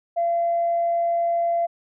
sine tone, 683 Hz, F5, 39 cents flat, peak -18 dBFS, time 0.16-1.67 s, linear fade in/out 20 ms, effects tanh soft clip ceiling -14 dBFS

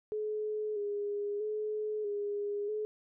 sine tone with vibrato, 418.1 Hz, G#4, 12 cents sharp, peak -32 dBFS, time 0.12-2.85 s, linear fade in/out 0 ms, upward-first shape square, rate 0.78 Hz, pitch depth 35 cents each way, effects none

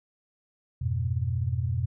sine chord, F diminished, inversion none, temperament equal with one note detuned, 87.31 / 103.83 / 123.11 Hz, F2 / Ab2 / Cb3, 0 / 0 / -5 cents, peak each -29 / -32 / -28 dBFS, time 0.81-1.86 s, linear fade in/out 10 ms, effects none

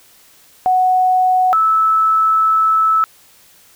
sine tone pair in turn, 740 / 1307.5 Hz, F#5 / E6, 0 / -15 cents, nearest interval minor seventh, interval 985 cents, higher second, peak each -10 dBFS, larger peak neither, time 0.66-1.53 / 1.53-3.04 s, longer second, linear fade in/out 0 ms, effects white hiss -48 dBFS RMS until 3.75 s

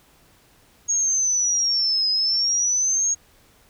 sine linear two-way sweep, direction down then up, 6610 to 5020 to 6610 Hz, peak -18 dBFS, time 0.88-3.15 s, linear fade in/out 20 ms, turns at 2.1 s, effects pink hiss -56 dBFS RMS until 3.69 s

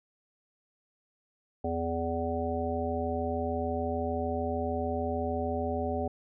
harmonic tone, 83.3 Hz, E2, 19 cents sharp, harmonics 1 / 3 / 5 / 7 / 9, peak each -35 / -35 / -35 / -35 / -35 dBFS, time 1.64-6.08 s, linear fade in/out 5 ms, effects none

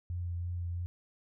sine tone with vibrato, 87.31 Hz, F2, in tune, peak -33 dBFS, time 0.1-0.86 s, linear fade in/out 0 ms, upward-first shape triangle, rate 3 Hz, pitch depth 21 cents each way, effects none

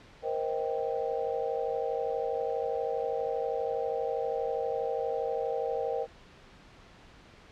sine chord, C minor seventh, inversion third, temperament just, 470.9 / 523.3 / 627.9 / 784.9 Hz, Bb4 / C5 / Eb5 / G5, +18 / 0 / +16 / +2 cents, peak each -32 / -34 / -37 / -36 dBFS, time 0.22-6.07 s, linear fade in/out 50 ms, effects pink hiss -54 dBFS RMS until 7.51 s + low-pass 4000 Hz 12 dB/octave

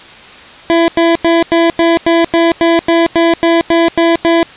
25% pulse tone bursts, 334.6 Hz, E4, 26 cents sharp, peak -3 dBFS, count 14, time 0.7-4.429 s, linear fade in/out 0 ms, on 180 ms, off 93 ms, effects white hiss -34 dBFS RMS until 4.56 s + resampled to 8000 Hz

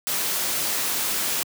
white noise, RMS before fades -25 dBFS, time 0.07-1.43 s, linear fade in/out 0 ms, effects high-pass 150 Hz 12 dB/octave

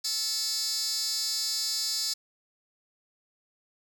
15% pulse tone with high-pass filter, 440 Hz, A4, in tune, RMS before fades -30 dBFS, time 0.04-2.14 s, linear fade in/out 10 ms, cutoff 5200 Hz, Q 5.5, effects none

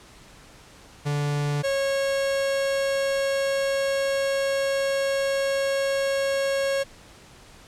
45% pulse tone pair in turn, 145.5 / 548.1 Hz, D3 / C#5, -16 / -20 cents, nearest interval octave + major seventh, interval 2296 cents, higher second, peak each -23 / -22 dBFS, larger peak second, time 1.05-1.63 / 1.63-6.84 s, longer second, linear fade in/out 20 ms, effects pink hiss -49 dBFS RMS until 7.67 s + low-pass 9000 Hz 12 dB/octave

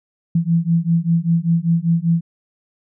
sine beating tone pair, 165 / 170.1 Hz, E3 / F3, +2 / -45 cents, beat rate 5.1 Hz, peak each -17 dBFS, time 0.35-2.21 s, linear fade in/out 5 ms, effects none

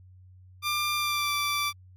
15% pulse tone with pitch glide, 1192 to 1168.1 Hz, D6 to D6, +25 to -10 cents, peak -19 dBFS, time 0.62-1.73 s, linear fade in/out 50 ms, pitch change -35 cents, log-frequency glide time 0.96-1.33 s, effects added 92 Hz sine -49 dBFS peak until 1.96 s + MP3 96 kbps

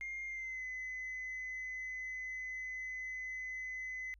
sine tone with pitch glide, 2118 to 2026 Hz, C7 to B6, +21 to +44 cents, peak -38 dBFS, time 0.01-4.14 s, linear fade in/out 0 ms, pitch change -77 cents, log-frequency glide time 0.27-0.64 s, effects tanh soft clip ceiling -37 dBFS + added 50 Hz sine -60 dBFS peak until 4.19 s

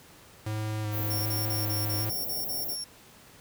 square tone with vibrato, 106.8 Hz, G#2, 49 cents sharp, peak -30 dBFS, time 0.46-2.1 s, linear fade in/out 5 ms, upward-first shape square, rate 1.3 Hz, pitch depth 17 cents each way
white band-stop noise, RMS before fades -34 dBFS, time 0.91-2.77 s, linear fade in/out 50 ms, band 770 to 13000 Hz, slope 48 dB/octave
30% pulse tone bursts, 5500 Hz, F8, 27 cents flat, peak -29 dBFS, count 9, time 1.1-2.844 s, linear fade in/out 10 ms, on 160 ms, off 38 ms
effects pink hiss -53 dBFS RMS until 3.4 s + high-pass 60 Hz 12 dB/octave

